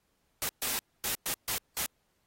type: noise bursts at uneven times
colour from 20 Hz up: white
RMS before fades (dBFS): -32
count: 6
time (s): 0.42-0.49 / 0.62-0.79 / 1.04-1.15 / 1.26-1.34 / 1.48-1.58 / 1.77-1.86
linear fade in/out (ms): 0
effects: pink hiss -75 dBFS RMS until 2.26 s + AAC 48 kbps